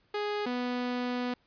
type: tone pair in turn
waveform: sawtooth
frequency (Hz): 415.3 / 246.9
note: G#4 / B3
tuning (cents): 0 / 0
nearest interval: major sixth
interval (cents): 900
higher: first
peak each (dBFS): -26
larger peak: neither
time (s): 0.14-0.46 / 0.46-1.34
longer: second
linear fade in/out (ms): 5
effects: pink hiss -69 dBFS RMS until 1.46 s + resampled to 11025 Hz